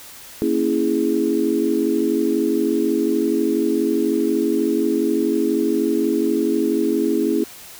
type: chord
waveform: sine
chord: A# half-diminished seventh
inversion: none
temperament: equal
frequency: 233.1 / 277.2 / 329.6 / 415.3 Hz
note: A#3 / C#4 / E4 / G#4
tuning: 0 / 0 / 0 / 0 cents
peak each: -24 / -22 / -20 / -22 dBFS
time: 0.42-7.44 s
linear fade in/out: 0 ms
effects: white hiss -40 dBFS RMS until 7.79 s